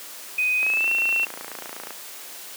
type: tone with pitch glide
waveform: sine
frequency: 2500 to 2711 Hz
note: D#7 to E7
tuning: +8 to +48 cents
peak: -19 dBFS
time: 0.38-1.25 s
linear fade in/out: 5 ms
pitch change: +140 cents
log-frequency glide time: 0.59-0.9 s
type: click train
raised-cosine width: 0.5 ms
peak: -19 dBFS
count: 37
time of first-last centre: 0.63-1.907 s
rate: 28.2 Hz
effects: white hiss -39 dBFS RMS until 2.56 s + high-pass 300 Hz 12 dB/octave